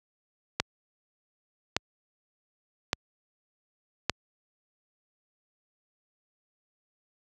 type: click train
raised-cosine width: 0.2 ms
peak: -6 dBFS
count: 4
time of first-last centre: 0.6-4.097 s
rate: 0.858 Hz
effects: high-pass 60 Hz 12 dB/octave